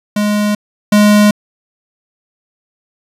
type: tone pair in turn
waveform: square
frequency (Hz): 208.3 / 208.3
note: G#3 / G#3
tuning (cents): +5 / +5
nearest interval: unison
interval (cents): 0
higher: neither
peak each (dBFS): -12 / -6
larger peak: second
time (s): 0.16-0.55 / 0.92-1.31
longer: neither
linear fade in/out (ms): 5
effects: resampled to 32000 Hz